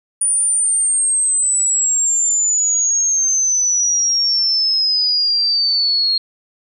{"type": "exponential sweep", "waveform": "sine", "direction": "down", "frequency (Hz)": [9510, 4254], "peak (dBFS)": -13, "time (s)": [0.21, 6.18], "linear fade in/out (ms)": 5, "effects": []}